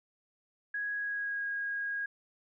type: tone with pitch glide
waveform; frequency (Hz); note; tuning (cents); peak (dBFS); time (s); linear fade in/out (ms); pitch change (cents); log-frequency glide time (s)
sine; 1661.2 to 1638.3; G#6 to G#6; 0 to -24; -32; 0.74-2.06; 5; -24; 0.94-1.46
effects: none